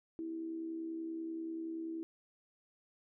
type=tone with amplitude modulation; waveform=sine; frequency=327 Hz; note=E4; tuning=14 cents flat; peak=-36 dBFS; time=0.19-2.03 s; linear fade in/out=0 ms; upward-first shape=sine; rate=70.4 Hz; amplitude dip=45%; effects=none